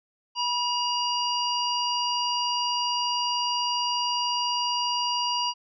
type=harmonic tone with a mistuned harmonic; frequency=950 Hz; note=A#5; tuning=33 cents sharp; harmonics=1 / 3 / 5 / 6; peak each=-27 / -29 / -30 / -38 dBFS; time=0.35-5.54 s; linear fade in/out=50 ms; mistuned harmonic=1; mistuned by=+44 cents; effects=none